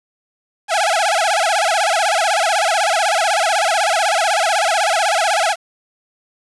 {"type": "tone with vibrato", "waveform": "sawtooth", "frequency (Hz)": 740, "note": "F#5", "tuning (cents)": 0, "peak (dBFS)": -10, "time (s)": [0.68, 5.56], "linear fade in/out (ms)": 50, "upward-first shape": "sine", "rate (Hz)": 16, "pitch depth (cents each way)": 240, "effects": ["resampled to 24000 Hz", "7-bit"]}